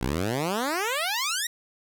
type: exponential sweep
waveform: 10% pulse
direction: up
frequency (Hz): 56.9 to 1942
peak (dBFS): -17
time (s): 0.01-1.47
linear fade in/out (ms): 5
effects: none